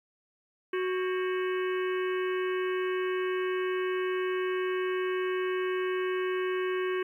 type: harmonic tone with a mistuned harmonic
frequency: 370 Hz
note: F#4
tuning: in tune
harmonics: 1 / 3 / 4 / 5 / 6 / 7 / 8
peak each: -28 / -38 / -40 / -42 / -44 / -45 / -46 dBFS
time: 0.73-7.03 s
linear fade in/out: 5 ms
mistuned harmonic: 4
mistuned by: +130 cents
effects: 11-bit